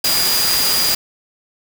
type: tone in noise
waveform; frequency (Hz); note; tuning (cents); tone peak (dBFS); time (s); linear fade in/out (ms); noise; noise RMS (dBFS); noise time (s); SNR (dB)
sine; 4862; D#8; -41; -17; 0.04-0.95; 5; white; -18; 0.04-0.95; -2
effects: none